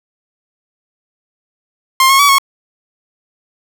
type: tone with pitch steps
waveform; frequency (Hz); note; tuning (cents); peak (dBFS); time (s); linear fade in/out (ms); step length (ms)
sawtooth; 1058 / 1088 / 1140 / 1099; C6 / C#6 / C#6 / C#6; +19 / -33 / +48 / -15; -3; 2-2.384; 2; 96
effects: none